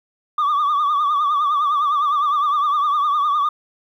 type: tone with vibrato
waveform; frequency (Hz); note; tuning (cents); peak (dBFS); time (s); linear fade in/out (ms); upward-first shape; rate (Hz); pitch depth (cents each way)
sine; 1174.7; D6; 0; -13; 0.38-3.49; 5; triangle; 9.8; 100
effects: tanh soft clip ceiling -14 dBFS + 9-bit